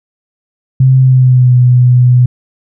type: tone with pitch glide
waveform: sine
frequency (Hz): 131.1 to 124.39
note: C3 to B2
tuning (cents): +4 to +13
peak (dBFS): -3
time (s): 0.8-2.26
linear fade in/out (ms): 5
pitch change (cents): -91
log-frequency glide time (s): 0.98-1.56
effects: none